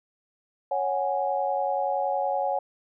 sine chord, C# suspended fourth, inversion none, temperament equal, 554.4 / 740 / 830.6 Hz, C#5 / F#5 / G#5, 0 / 0 / 0 cents, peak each -28 dBFS, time 0.71-2.59 s, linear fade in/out 5 ms, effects none

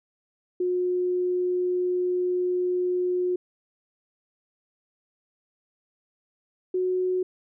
sine tone pair in turn, 360.9 / 367.6 Hz, F#4 / F#4, -43 / -11 cents, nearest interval unison, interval 32 cents, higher second, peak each -22 dBFS, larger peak neither, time 0.6-3.36 / 6.74-7.23 s, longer first, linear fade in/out 5 ms, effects none

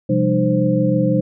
sine tone cluster, 129.2 / 172.7 / 199 / 303.5 / 522 Hz, C3 / F3 / G3 / D#4 / C5, -21 / -19 / +26 / -43 / -4 cents, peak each -20 dBFS, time 0.09-1.21 s, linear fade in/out 10 ms, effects none

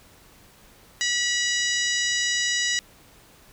harmonic tone with a mistuned harmonic, 972 Hz, B5, 28 cents flat, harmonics 2 / 3 / 4 / 5 / 6 / 7 / 8, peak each -26 / -29 / -29 / -32 / -31 / -31 / -36 dBFS, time 1.01-2.79 s, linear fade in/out 0 ms, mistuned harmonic 5, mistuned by +31 cents, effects pink hiss -53 dBFS RMS until 3.52 s

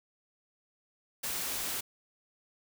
white noise, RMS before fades -35 dBFS, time 1.23-1.81 s, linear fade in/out 10 ms, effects none

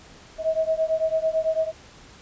sine beating tone pair, 636 / 645 Hz, D#5 / E5, +38 / -38 cents, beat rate 9 Hz, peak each -23 / -24 dBFS, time 0.38-1.72 s, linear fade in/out 50 ms, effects pink hiss -48 dBFS RMS until 2.21 s + resampled to 16000 Hz

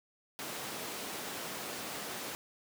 pink high-pass noise, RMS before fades -41 dBFS, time 0.39-2.35 s, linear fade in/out 0 ms, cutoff 250 Hz, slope 12 dB/octave, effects none

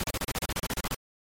pink noise bursts, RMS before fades -30 dBFS, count 14, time 0-0.945 s, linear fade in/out 0 ms, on 35 ms, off 35 ms, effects MP3 64 kbps

